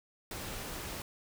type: noise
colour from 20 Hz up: pink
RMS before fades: -41 dBFS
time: 0.31-1.02 s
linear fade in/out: 2 ms
effects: none